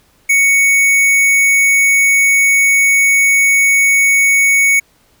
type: tone with hard clipping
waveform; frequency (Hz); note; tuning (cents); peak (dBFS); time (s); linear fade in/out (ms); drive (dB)
sine; 2225; C#7; +6; -9; 0.29-4.8; 10; 16
effects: pink hiss -53 dBFS RMS until 5.2 s